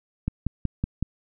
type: click train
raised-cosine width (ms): 5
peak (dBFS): -12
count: 5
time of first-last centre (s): 0.28-1.026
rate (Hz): 5.36
effects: none